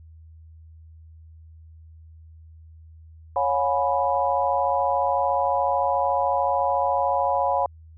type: chord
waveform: sine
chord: C# dominant seventh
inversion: none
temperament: equal with one note detuned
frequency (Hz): 554.4 / 716.8 / 830.6 / 987.8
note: C#5 / E#5 / G#5 / B5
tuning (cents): 0 / +45 / 0 / 0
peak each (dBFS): -25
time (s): 3.36-7.66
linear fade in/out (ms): 2
effects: added 80 Hz sine -44 dBFS peak until 7.97 s